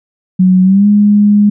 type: tone with pitch glide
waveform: sine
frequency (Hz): 185 to 206.5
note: F#3 to G#3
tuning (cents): 0 to -10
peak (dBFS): -4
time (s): 0.39-1.5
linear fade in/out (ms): 10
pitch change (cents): +190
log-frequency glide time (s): 0.63-0.87
effects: none